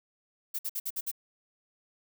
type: noise bursts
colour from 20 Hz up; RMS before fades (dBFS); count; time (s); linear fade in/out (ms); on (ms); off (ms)
violet; -33; 6; 0.54-1.115; 10; 50; 55
effects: none